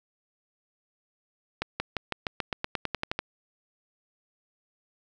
accelerating click train, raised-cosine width 0.3 ms, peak -12 dBFS, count 14, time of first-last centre 1.62-3.19 s, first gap 180 ms, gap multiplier 0.93, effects none

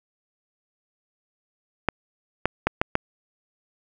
clicks, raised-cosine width 0.5 ms, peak -4 dBFS, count 5, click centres 1.887 / 2.456 / 2.67 / 2.815 / 2.954 s, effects none

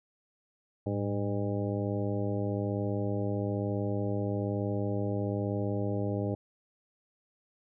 harmonic tone with a mistuned harmonic, 101.1 Hz, G#2, 46 cents flat, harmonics 1 / 2 / 3 / 4 / 5 / 6 / 8, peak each -32 / -36 / -36 / -38 / -38 / -39 / -45 dBFS, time 0.86-6.35 s, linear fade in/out 5 ms, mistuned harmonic 1, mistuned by +97 cents, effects none

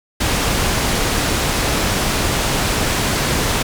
pink low-pass noise, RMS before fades -18 dBFS, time 0.2-3.63 s, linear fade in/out 10 ms, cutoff 10000 Hz, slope 12 dB/octave, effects none

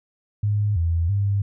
sine tone with pitch steps, 103.9 / 83.7 / 100.3 Hz, G#2 / E2 / G2, +1 / +27 / +40 cents, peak -18 dBFS, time 0.43-1.42 s, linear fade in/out 5 ms, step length 330 ms, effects none

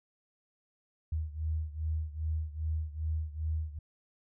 sine beating tone pair, 77.78 / 80.28 Hz, D#2 / E2, 0 / -45 cents, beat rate 2.5 Hz, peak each -33 / -36 dBFS, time 1.12-3.79 s, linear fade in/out 5 ms, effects none

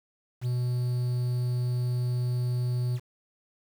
triangle tone with quantisation, 123.47 Hz, B2, in tune, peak -23 dBFS, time 0.41-3 s, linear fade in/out 50 ms, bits 8, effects none

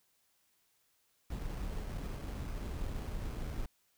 brown noise with sample-and-hold, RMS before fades -39 dBFS, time 1.3-3.66 s, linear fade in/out 5 ms, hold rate 3675 Hz, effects white hiss -74 dBFS RMS until 3.97 s

